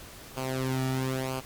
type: tone with flanger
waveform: sawtooth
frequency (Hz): 130.81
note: C3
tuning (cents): 0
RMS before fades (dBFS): -30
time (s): 0.36-1.41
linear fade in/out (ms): 20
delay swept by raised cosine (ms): 0.53 to 1.93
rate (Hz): 1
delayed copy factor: -0.7
effects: pink hiss -46 dBFS RMS until 1.45 s + MP3 96 kbps